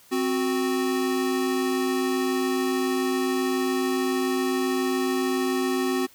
square tone pair together, 261.6 / 368.8 Hz, C4 / F#4, 0 / -6 cents, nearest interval tritone, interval 594 cents, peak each -26 dBFS, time 0.11-6.07 s, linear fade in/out 20 ms, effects white hiss -54 dBFS RMS until 6.14 s

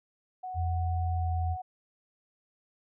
sine tone, 740 Hz, F#5, in tune, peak -35 dBFS, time 0.43-1.62 s, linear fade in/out 10 ms
sine tone with pitch glide, 84.8 to 83.73 Hz, E2 to E2, +50 to +28 cents, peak -27 dBFS, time 0.54-1.57 s, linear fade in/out 50 ms, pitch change -22 cents, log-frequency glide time 1.17-1.24 s
effects none

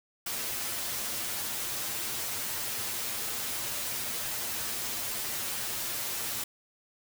white noise with comb filter, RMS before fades -34 dBFS, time 0.26-6.44 s, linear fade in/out 5 ms, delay 8.6 ms, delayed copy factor +0.7, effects none

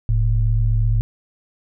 sine tone pair together, 41.61 / 110 Hz, E1 / A2, +17 / 0 cents, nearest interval octave + perfect fourth, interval 1683 cents, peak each -17 dBFS, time 0.09-1.01 s, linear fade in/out 0 ms, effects none

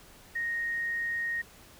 sine tone, 1864.7 Hz, A#6, in tune, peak -29 dBFS, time 0.35-1.42 s, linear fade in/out 10 ms, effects pink hiss -54 dBFS RMS until 1.79 s

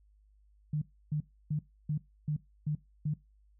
sine tone bursts, 150.3 Hz, D3, 40 cents sharp, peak -28 dBFS, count 7, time 0.73-3.139 s, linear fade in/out 5 ms, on 87 ms, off 300 ms, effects noise-tail reverb RT60 0.2 s tail -19 dB re dry + added 51 Hz sine -61 dBFS peak until 3.59 s

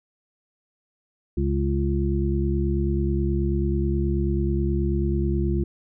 harmonic tone, 69.3 Hz, C#2, in tune, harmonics 1 / 2 / 3 / 5, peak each -23 / -27 / -28 / -27 dBFS, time 1.37-5.64 s, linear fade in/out 5 ms, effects none

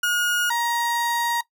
35% pulse tone pair in turn, 1438 / 942.9 Hz, F#6 / A#5, -50 / +20 cents, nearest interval perfect fifth, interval 730 cents, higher first, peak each -17 / -19 dBFS, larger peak first, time 0.03-0.5 / 0.5-1.41 s, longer second, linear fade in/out 5 ms, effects noise-tail reverb RT60 0.1 s tail -18 dB re dry

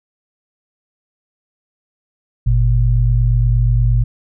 sine tone pair together, 49.74 / 118.3 Hz, G1 / A#2, +26 / +26 cents, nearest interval octave + minor third, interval 1500 cents, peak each -13 dBFS, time 2.46-4.04 s, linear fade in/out 10 ms, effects none

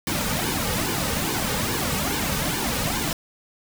pink noise with flanger, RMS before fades -25 dBFS, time 0.07-3.13 s, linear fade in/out 2 ms, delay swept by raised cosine 1.5 to 3 ms, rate 2.4 Hz, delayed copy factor -0.7, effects none

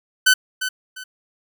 sawtooth tone with echo, 1511 Hz, F#6, 36 cents sharp, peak -7 dBFS, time 0.26-0.34 s, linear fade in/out 10 ms, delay 350 ms, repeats 2, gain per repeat -11 dB, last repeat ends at 1.04 s, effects none

